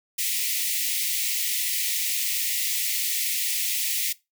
white high-pass noise, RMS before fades -26 dBFS, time 0.18-4.13 s, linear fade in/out 10 ms, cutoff 1900 Hz, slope 96 dB/octave, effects noise-tail reverb RT60 0.2 s tail -19 dB re dry

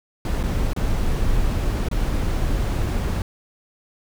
brown noise with dropouts, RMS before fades -21 dBFS, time 0.25-3.22 s, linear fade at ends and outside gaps 2 ms, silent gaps 0.43-0.436 / 0.734-0.763 / 1.886-1.913 s, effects none

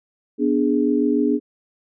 sine chord, G# diminished, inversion first, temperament equal, 246.9 / 293.7 / 415.3 Hz, B3 / D4 / G#4, 0 / 0 / 0 cents, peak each -20 / -19 / -22 dBFS, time 0.38-1.4 s, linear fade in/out 50 ms, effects none

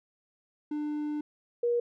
triangle / sine tone pair in turn, 298.5 / 477.1 Hz, D4 / A#4, +28 / +40 cents, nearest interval minor sixth, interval 812 cents, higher second, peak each -28 / -24 dBFS, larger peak second, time 0.71-1.21 / 1.63-1.8 s, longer first, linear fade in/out 5 ms, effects none

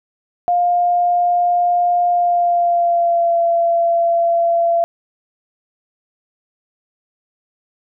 sine tone with pitch glide, 705 to 679.8 Hz, F5 to F5, +16 to -47 cents, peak -12 dBFS, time 0.48-4.84 s, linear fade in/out 0 ms, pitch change -63 cents, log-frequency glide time 2.08-3.39 s, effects none

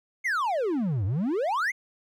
triangle exponential two-way sweep, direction down then up, 2225 to 90 to 2225 Hz, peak -22 dBFS, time 0.24-1.72 s, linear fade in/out 20 ms, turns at 1.05 s, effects none

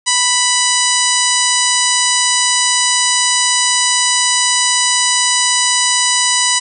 harmonic tone with a mistuned harmonic, 988 Hz, B5, in tune, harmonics 1 / 2 / 3 / 4 / 5 / 6 / 7 / 8 / 9, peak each -20 / -20 / -20 / -20 / -20 / -20 / -20 / -20 / -20 dBFS, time 0.06-6.6 s, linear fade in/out 20 ms, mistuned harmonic 8, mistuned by +29 cents, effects none

